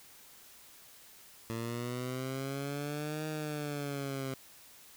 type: linear two-way sweep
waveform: 15% pulse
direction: up then down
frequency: 113 to 155.56 to 132.2 Hz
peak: -29 dBFS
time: 1.5-4.34 s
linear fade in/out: 0 ms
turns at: 3.27 s
effects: white hiss -56 dBFS RMS until 4.96 s